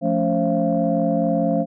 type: tone cluster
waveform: sine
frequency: 173.5 / 218.1 / 280.8 / 532 / 680 Hz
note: F3 / A3 / C#4 / C5 / F5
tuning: -11 / -15 / +22 / +29 / -46 cents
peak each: -23 dBFS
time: 0.01-1.66 s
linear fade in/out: 50 ms
effects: tanh soft clip ceiling -6 dBFS